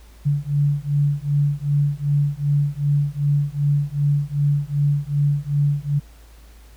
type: beating tone pair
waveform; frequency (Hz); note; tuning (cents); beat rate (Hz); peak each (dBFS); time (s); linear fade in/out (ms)
sine; 142.9 / 145.5; D3 / D3; -47 / -16; 2.6; -20; 0.25-6; 20
effects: added 55 Hz sine -43 dBFS peak until 6.76 s + pink hiss -53 dBFS RMS until 6.76 s